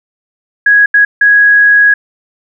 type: tone bursts at uneven times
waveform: sine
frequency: 1661.2 Hz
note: G#6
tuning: in tune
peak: -3 dBFS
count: 3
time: 0.66-0.86 / 0.94-1.05 / 1.21-1.94 s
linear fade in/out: 5 ms
effects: none